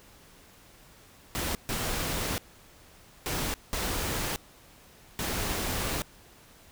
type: noise bursts at uneven times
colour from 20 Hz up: pink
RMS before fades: -31 dBFS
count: 5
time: 1.35-1.55 / 1.69-2.38 / 3.26-3.54 / 3.73-4.36 / 5.19-6.02 s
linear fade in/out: 0 ms
effects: pink hiss -55 dBFS RMS until 6.71 s